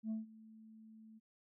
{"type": "tone with ADSR envelope", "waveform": "sine", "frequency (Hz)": 220, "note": "A3", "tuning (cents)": 0, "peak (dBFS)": -33, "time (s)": [0.03, 1.2], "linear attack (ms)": 77, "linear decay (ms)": 150, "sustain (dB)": -22, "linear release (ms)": 27, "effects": ["tanh soft clip ceiling -35 dBFS"]}